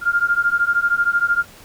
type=beating tone pair; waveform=sine; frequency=1396.9 / 1409.9 Hz; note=F6 / F6; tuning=0 / +16 cents; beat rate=13 Hz; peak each=-18 dBFS; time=0.01-1.45 s; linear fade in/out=50 ms; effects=pink hiss -44 dBFS RMS until 1.64 s